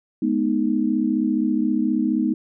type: chord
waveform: sine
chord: G# minor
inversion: none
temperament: equal with one note detuned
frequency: 212.1 / 246.9 / 311.1 Hz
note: G#3 / B3 / D#4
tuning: +37 / 0 / 0 cents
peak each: -23 / -22 / -22 dBFS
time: 0.22-2.34 s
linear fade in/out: 5 ms
effects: none